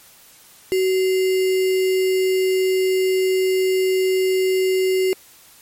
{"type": "tone with sample-and-hold", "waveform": "sine", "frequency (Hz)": 375.7, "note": "F#4", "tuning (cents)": 26, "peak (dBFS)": -15, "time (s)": [0.72, 5.13], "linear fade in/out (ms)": 0, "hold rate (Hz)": 2450, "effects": ["white hiss -48 dBFS RMS until 5.61 s", "MP3 64 kbps"]}